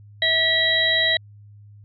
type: harmonic tone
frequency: 647 Hz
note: E5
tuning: 32 cents flat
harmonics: 1 / 3 / 5 / 6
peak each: -27 / -20 / -27 / -20 dBFS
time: 0.22-1.17 s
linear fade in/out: 2 ms
effects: added 103 Hz sine -43 dBFS peak until 1.84 s